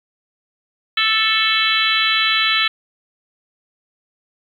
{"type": "harmonic tone with a mistuned harmonic", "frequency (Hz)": 440, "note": "A4", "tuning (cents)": 0, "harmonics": [3, 4, 5, 6, 7, 8, 9], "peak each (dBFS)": [-22, -22, -22, -22, -22, -22, -22], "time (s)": [0.97, 2.68], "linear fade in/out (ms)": 5, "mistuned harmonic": 8, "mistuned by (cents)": -72, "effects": ["8-bit"]}